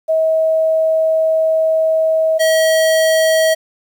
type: tone pair in turn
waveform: sine / square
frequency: 640 / 640 Hz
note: D#5 / D#5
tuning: +49 / +49 cents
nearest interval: unison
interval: 0 cents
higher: neither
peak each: -11 dBFS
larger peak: neither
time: 0.08-2.39 / 2.39-3.55 s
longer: first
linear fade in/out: 20 ms
effects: 8-bit